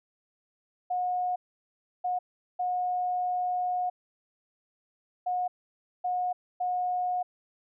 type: tone bursts at uneven times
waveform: sine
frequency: 724 Hz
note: F#5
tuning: 38 cents flat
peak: -26 dBFS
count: 6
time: 0.9-1.36 / 2.04-2.19 / 2.59-3.9 / 5.26-5.48 / 6.04-6.33 / 6.6-7.23 s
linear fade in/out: 10 ms
effects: none